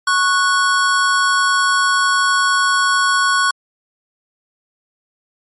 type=tone pair together; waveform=square; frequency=1105 / 1474.1 Hz; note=C#6 / F#6; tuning=-6 / -7 cents; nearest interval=perfect fourth; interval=499 cents; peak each=-16 dBFS; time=0.07-3.51 s; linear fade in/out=5 ms; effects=MP3 48 kbps